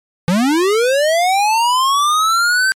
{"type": "linear sweep", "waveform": "square", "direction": "up", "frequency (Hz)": [164, 1565], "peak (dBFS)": -12, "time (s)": [0.28, 2.72], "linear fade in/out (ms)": 0, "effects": ["low-pass 11000 Hz 12 dB/octave", "MP3 96 kbps"]}